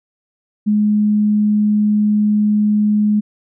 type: tone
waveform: sine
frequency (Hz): 210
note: G#3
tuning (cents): +19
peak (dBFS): -11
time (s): 0.66-3.21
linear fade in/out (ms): 20
effects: none